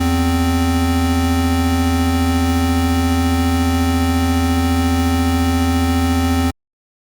square tone pair together, 82.4 / 261.6 Hz, E2 / C4, 0 / 0 cents, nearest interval octave + minor sixth, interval 2000 cents, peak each -17 dBFS, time 0-6.51 s, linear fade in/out 10 ms, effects Opus 48 kbps

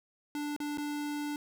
square tone with dropouts, 293.7 Hz, D4, in tune, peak -34 dBFS, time 0.35-1.36 s, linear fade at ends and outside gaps 1 ms, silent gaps 0.564-0.602 / 0.774-0.782 s, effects none

